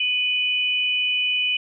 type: tone pair together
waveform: sine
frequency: 2483 / 2981 Hz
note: D#7 / F#7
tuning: -4 / +12 cents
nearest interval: minor third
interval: 316 cents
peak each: -22 dBFS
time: 0-1.57 s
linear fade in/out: 5 ms
effects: none